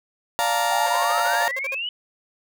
35% pulse chord, Bb major seventh, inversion first, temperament just, 582.7 / 699.2 / 874.1 / 932.3 Hz, D5 / F5 / A5 / Bb5, -14 / +2 / -12 / 0 cents, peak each -28 / -22 / -26 / -22 dBFS, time 0.39-1.48 s, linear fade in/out 0 ms
sine exponential sweep, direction up, 757 to 3016 Hz, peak -25 dBFS, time 0.71-1.89 s, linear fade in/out 2 ms
sawtooth tone bursts, 540 Hz, C#5, 45 cents flat, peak -26 dBFS, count 12, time 0.86-1.748 s, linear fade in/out 5 ms, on 30 ms, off 48 ms
effects none

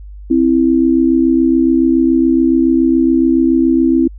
sine tone pair together, 262.5 / 329.6 Hz, C4 / E4, +6 / 0 cents, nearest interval major third, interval 394 cents, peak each -11 dBFS, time 0.3-4.08 s, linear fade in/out 10 ms, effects added 50 Hz sine -29 dBFS peak until 4.18 s

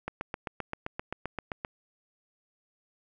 click train, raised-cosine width 0.5 ms, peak -18 dBFS, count 13, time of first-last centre 0.08-1.649 s, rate 7.65 Hz, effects none

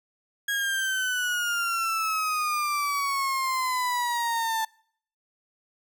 35% pulse exponential sweep, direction down, 1650 to 883 Hz, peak -23 dBFS, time 0.48-4.65 s, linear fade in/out 5 ms, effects noise-tail reverb RT60 0.6 s tail -25 dB re dry

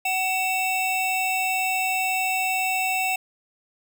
square tone pair together, 749 / 2669 Hz, F#5 / E7, +21 / +21 cents, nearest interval octave + minor seventh, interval 2200 cents, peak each -26 / -25 dBFS, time 0.05-3.16 s, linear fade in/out 5 ms, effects none

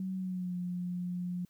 sine tone with pitch glide, 188.2 to 178.25 Hz, F#3 to F3, +30 to +36 cents, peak -33 dBFS, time 0-1.45 s, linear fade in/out 2 ms, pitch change -94 cents, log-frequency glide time 0.15-0.55 s, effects white hiss -72 dBFS RMS until 1.49 s

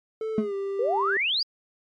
triangle tone with pitch glide, 440 to 394.3 Hz, A4 to G4, 0 to +10 cents, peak -25 dBFS, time 0.21-1.17 s, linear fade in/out 2 ms, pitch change -190 cents, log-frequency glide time 0.34-0.54 s
triangle tone with exponential decay, 216.8 Hz, A3, 25 cents flat, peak -15 dBFS, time 0.38-0.52 s, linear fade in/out 2 ms, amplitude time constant 30 ms
sine exponential sweep, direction up, 440 to 4978 Hz, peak -22 dBFS, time 0.79-1.43 s, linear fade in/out 5 ms
effects MP3 48 kbps

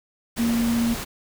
sine tone in noise, 233.1 Hz, A#3, in tune, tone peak -19 dBFS, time 0.38-0.95 s, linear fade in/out 20 ms, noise pink, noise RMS -31 dBFS, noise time 0.36-1.05 s, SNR +9 dB, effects none

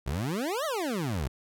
25% pulse exponential two-way sweep, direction up then down, 58.9 to 664 to 58.9 Hz, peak -25 dBFS, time 0.06-1.28 s, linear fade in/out 10 ms, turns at 0.65 s, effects none

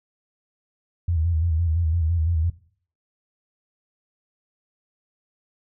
sine tone with vibrato, 82.41 Hz, E2, in tune, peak -19 dBFS, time 1.08-2.5 s, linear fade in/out 5 ms, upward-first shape square, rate 5.9 Hz, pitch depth 75 cents each way, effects noise-tail reverb RT60 0.5 s tail -17 dB re dry

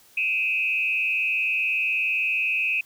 sine tone with frequency modulation, 2539 Hz, D#7, 34 cents sharp, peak -21 dBFS, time 0.17-2.81 s, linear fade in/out 5 ms, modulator 143 Hz, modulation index 0.85, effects white hiss -55 dBFS RMS until 2.85 s

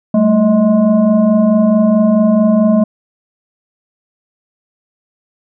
sine tone with frequency modulation, 219.8 Hz, A3, 2 cents flat, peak -7 dBFS, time 0.14-2.84 s, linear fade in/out 5 ms, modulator 415 Hz, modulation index 0.92, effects none

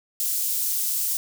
white high-pass noise, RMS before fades -25 dBFS, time 0.2-1.17 s, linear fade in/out 0 ms, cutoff 6600 Hz, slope 12 dB/octave, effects none

